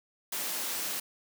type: high-pass noise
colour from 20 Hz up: white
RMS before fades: -34 dBFS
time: 0.32-1 s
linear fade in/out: 5 ms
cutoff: 200 Hz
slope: 12 dB/octave
effects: none